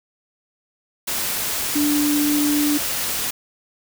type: tone in noise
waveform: sine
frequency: 293.7 Hz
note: D4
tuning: in tune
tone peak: -17 dBFS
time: 1.75-2.78 s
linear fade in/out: 10 ms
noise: white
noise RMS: -24 dBFS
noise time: 1.07-3.31 s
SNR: +4 dB
effects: none